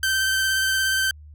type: tone with vibrato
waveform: sawtooth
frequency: 1551 Hz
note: G6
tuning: 19 cents flat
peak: -16 dBFS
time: 0.03-1.11 s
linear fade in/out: 2 ms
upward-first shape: triangle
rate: 17 Hz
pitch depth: 17 cents each way
effects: added 75 Hz sine -41 dBFS peak until 1.34 s